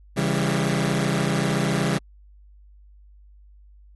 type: chord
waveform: sawtooth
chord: C# diminished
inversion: none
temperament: just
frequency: 138.59 / 166.31 / 199.57 Hz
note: C#3 / E3 / G3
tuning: 0 / +16 / +31 cents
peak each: -21 dBFS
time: 0.16-1.99 s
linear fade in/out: 20 ms
effects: added 50 Hz sine -47 dBFS peak until 3.95 s + AAC 32 kbps